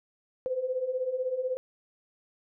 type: beating tone pair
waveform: sine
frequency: 499.1 / 515.1 Hz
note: B4 / C5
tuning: +18 / -27 cents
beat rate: 16 Hz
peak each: -34 / -29 dBFS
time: 0.46-1.57 s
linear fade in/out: 0 ms
effects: none